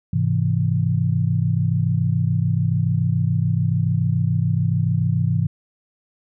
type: chord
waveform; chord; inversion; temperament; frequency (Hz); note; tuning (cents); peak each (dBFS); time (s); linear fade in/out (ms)
sine; Ab augmented; none; equal; 103.83 / 130.81 / 164.81; Ab2 / C3 / E3; 0 / 0 / 0; -21; 0.13-5.47; 5
effects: none